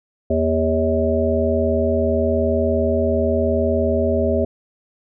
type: harmonic tone with a mistuned harmonic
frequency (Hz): 80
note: D#2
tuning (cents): +49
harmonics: 1 / 3 / 5 / 7 / 8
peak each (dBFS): -22 / -22 / -22 / -22 / -22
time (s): 0.3-4.45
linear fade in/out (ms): 5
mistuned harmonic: 1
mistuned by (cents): +20
effects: none